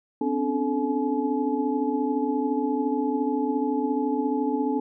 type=tone cluster; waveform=sine; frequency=257.5 / 274.8 / 289.1 / 434.8 / 850 Hz; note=C4 / C#4 / D4 / A4 / G#5; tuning=-28 / -15 / -27 / -21 / +40 cents; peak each=-27 / -33 / -27 / -29 / -31 dBFS; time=0.21-4.8 s; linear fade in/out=5 ms; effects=none